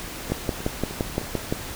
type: two click trains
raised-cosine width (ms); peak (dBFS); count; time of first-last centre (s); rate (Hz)
2; -20 / -9; 4 / 8; 0.3-1.215 / 0.32-1.525; 3.28 / 5.81
effects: pink hiss -35 dBFS RMS until 1.75 s